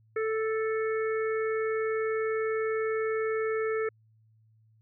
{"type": "harmonic tone", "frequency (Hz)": 440, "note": "A4", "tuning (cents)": 0, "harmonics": [1, 3, 4, 5], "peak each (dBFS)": [-27, -37, -39, -41], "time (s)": [0.16, 3.89], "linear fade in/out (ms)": 5, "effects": ["added 110 Hz sine -60 dBFS peak until 4.81 s"]}